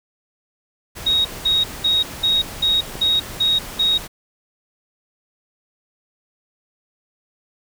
pink noise, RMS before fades -33 dBFS, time 0.95-4.08 s, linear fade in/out 20 ms
sine tone bursts, 3771 Hz, A#7, 19 cents sharp, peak -14 dBFS, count 8, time 1.06-3.98 s, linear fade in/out 10 ms, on 190 ms, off 200 ms
clicks, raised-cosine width 2 ms, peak -26 / -17 / -26 dBFS, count 3, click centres 1.09 / 2.955 / 3.185 s
effects none

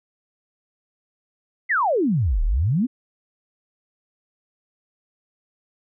sine exponential two-way sweep, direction down then up, 2129 to 34 to 275.1 Hz, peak -17 dBFS, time 1.69-2.87 s, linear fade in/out 20 ms, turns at 2.43 s, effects none

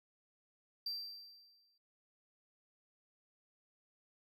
triangle tone with exponential decay, 4699 Hz, D8, in tune, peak -35 dBFS, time 0.86-1.78 s, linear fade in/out 5 ms, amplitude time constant 200 ms, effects noise-tail reverb RT60 0.2 s tail -22 dB re dry

